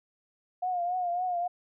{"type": "tone with vibrato", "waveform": "sine", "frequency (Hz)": 715, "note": "F5", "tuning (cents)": 41, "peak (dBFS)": -27, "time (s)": [0.62, 1.48], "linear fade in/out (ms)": 10, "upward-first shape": "triangle", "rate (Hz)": 3.6, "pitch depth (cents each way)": 68, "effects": []}